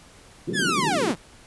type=band-pass noise; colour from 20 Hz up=white; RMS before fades=-28 dBFS; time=0.47-1.12 s; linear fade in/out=10 ms; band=140 to 400 Hz; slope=48 dB/octave
type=linear sweep; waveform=sawtooth; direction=down; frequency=1800 to 123.9 Hz; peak=-18 dBFS; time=0.53-1.16 s; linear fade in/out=50 ms
effects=pink hiss -50 dBFS RMS until 1.46 s + resampled to 24000 Hz